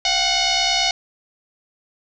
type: tone with frequency modulation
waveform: sine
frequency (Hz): 698.5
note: F5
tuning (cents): 0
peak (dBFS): -16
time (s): 0.05-0.91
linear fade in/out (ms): 2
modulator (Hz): 733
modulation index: 6.8
effects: none